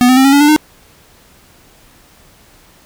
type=tone with pitch steps; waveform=square; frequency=246.9 / 255.8 / 264.9 / 274.4 / 284.3 / 294.5 / 305 Hz; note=B3 / C4 / C4 / C#4 / C#4 / D4 / D#4; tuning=0 / -39 / +22 / -17 / +44 / +5 / -34 cents; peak=-6 dBFS; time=0.01-0.563 s; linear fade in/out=0 ms; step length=79 ms; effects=pink hiss -46 dBFS RMS until 2.85 s